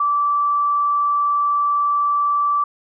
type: tone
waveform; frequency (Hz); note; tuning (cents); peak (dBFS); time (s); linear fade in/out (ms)
sine; 1162; D6; -19; -15; 0-2.64; 5
effects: none